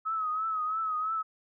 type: tone with vibrato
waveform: sine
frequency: 1280 Hz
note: D#6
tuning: 49 cents sharp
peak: -28 dBFS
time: 0.05-1.23 s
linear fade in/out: 20 ms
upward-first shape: triangle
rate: 3 Hz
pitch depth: 67 cents each way
effects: none